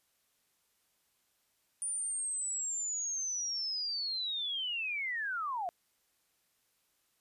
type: linear sweep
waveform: sine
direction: down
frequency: 9397 to 674 Hz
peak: -33 dBFS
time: 1.82-5.69 s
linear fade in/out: 0 ms
effects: white hiss -75 dBFS RMS until 7.2 s + resampled to 32000 Hz